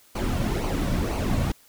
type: noise with flanger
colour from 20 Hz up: brown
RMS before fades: -25 dBFS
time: 0.15-1.52 s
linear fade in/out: 5 ms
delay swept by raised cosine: 0.56 to 2.46 ms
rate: 2 Hz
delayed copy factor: -0.6
effects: white hiss -56 dBFS RMS until 1.68 s